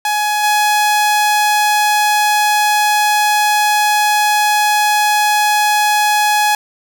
sawtooth tone with level steps, 840 Hz, G#5, 19 cents sharp, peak -10 / -7 dBFS, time 0.05-6.55 s, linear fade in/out 2 ms, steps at 0.43 s, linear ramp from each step 10 ms, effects none

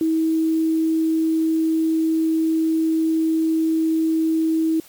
sine tone with quantisation, 321.2 Hz, E4, 45 cents flat, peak -16 dBFS, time 0.01-4.8 s, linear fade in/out 2 ms, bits 7, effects white hiss -47 dBFS RMS until 4.88 s + MP3 96 kbps

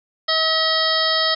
harmonic tone, 640 Hz, D#5, 49 cents sharp, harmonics 1 / 2 / 3 / 5 / 6 / 7 / 8, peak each -24 / -24 / -24 / -24 / -24 / -24 / -24 dBFS, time 0.28-1.35 s, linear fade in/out 10 ms, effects none

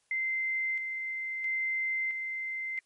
sine tone with tremolo, 2078 Hz, C7, 12 cents flat, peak -28 dBFS, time 0.11-2.79 s, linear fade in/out 2 ms, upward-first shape square, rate 0.75 Hz, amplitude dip 40%, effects white hiss -72 dBFS RMS until 2.85 s + MP3 48 kbps

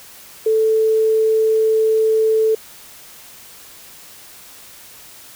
sine tone, 440 Hz, A4, in tune, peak -12 dBFS, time 0.46-2.55 s, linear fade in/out 5 ms, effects white hiss -41 dBFS RMS until 5.35 s

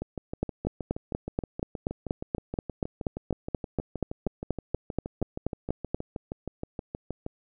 two click trains, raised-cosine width 2 ms, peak -13 / -20 dBFS, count 24 / 47, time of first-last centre 0.43-5.946 / 0.02-7.264 s, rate 4.17 / 6.35 Hz, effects none

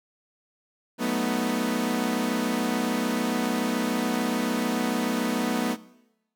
sawtooth chord, B dominant seventh, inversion second, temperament equal with one note detuned, 185.53 / 220 / 246.9 / 311.1 Hz, F#3 / A3 / B3 / D#4, +5 / 0 / 0 / 0 cents, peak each -29 / -26 / -23 / -29 dBFS, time 0.98-5.77 s, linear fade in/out 50 ms, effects noise-tail reverb RT60 0.9 s tail -19 dB re dry

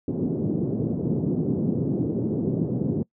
pink band-pass noise, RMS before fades -25 dBFS, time 0.08-3.03 s, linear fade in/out 2 ms, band 130 to 390 Hz, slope 24 dB/octave, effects noise-tail reverb RT60 0.1 s tail -24 dB re dry

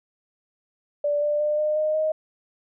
sine tone with pitch steps, 584 / 591.8 / 599.7 / 607.7 / 615.9 / 624.1 Hz, D5 / D5 / D5 / D#5 / D#5 / D#5, -10 / +13 / +36 / -41 / -18 / +5 cents, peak -20 dBFS, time 1.04-2.12 s, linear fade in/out 5 ms, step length 180 ms, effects none

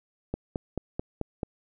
click train, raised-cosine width 2 ms, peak -16 dBFS, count 6, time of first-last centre 0.34-1.432 s, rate 4.58 Hz, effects none

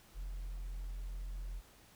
sine tone, 43.65 Hz, F1, in tune, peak -37 dBFS, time 0.14-1.62 s, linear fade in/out 50 ms, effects tanh soft clip ceiling -38 dBFS + pink hiss -62 dBFS RMS until 1.95 s

